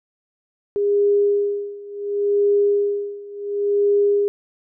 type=tone with tremolo; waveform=sine; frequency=406.9 Hz; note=G#4; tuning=35 cents flat; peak=-13 dBFS; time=0.76-4.28 s; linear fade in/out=0 ms; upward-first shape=sine; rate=0.7 Hz; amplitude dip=90%; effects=none